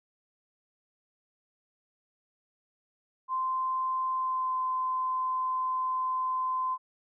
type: tone with pitch glide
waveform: sine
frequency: 1039 to 1030.6 Hz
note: C6 to C6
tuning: -12 to -27 cents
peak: -27 dBFS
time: 3.28-6.78 s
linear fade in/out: 50 ms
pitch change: -15 cents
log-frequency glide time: 4.13-4.57 s
effects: none